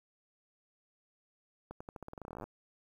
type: accelerating click train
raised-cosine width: 1 ms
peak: -30 dBFS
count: 21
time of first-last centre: 1.71-2.44 s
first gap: 95 ms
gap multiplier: 0.88
effects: 10-bit